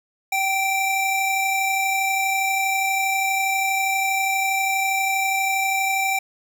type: tone pair together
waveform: square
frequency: 772.2 / 2349 Hz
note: G5 / D7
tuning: -26 / 0 cents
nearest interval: octave + perfect fifth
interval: 1926 cents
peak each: -23 / -23 dBFS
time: 0.32-6.19 s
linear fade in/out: 5 ms
effects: none